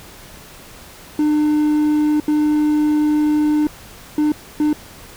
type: tone bursts at uneven times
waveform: triangle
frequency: 301 Hz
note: D4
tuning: 43 cents sharp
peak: -11 dBFS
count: 4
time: 1.19-2.2 / 2.28-3.67 / 4.18-4.32 / 4.6-4.73 s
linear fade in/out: 2 ms
effects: pink hiss -40 dBFS RMS until 5.16 s